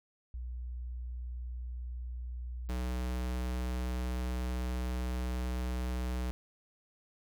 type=tone pair in turn; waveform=sine / square; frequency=60.9 / 62.14 Hz; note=B1 / B1; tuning=-24 / +11 cents; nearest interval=unison; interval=35 cents; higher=second; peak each=-37 / -33 dBFS; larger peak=second; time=0.34-2.69 / 2.69-6.31 s; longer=second; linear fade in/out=0 ms; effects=none